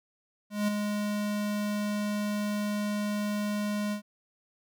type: tone with ADSR envelope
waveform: square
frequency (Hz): 207.7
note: G#3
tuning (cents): 0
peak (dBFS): -24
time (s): 0.5-4.02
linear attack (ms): 180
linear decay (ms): 8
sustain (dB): -5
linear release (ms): 98
effects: none